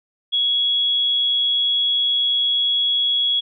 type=tone; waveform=sine; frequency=3343 Hz; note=G#7; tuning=11 cents sharp; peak=-16 dBFS; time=0.32-3.41 s; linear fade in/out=20 ms; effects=none